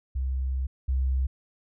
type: tone pair in turn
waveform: sine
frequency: 65.41 / 65.41 Hz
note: C2 / C2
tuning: 0 / 0 cents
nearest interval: unison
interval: 0 cents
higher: neither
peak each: -25 / -22 dBFS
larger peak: second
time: 0.15-0.67 / 0.88-1.27 s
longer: first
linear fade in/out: 10 ms
effects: none